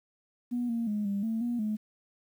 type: tone with pitch steps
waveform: sine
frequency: 243 / 231.9 / 209.3 / 200 / 224.3 / 239.4 / 213.7 Hz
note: B3 / A#3 / G#3 / G3 / A3 / A#3 / G#3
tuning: -28 / -9 / +14 / +35 / +34 / +46 / +50 cents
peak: -27 dBFS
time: 0.51-1.77 s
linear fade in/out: 20 ms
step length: 180 ms
effects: tanh soft clip ceiling -23 dBFS + 10-bit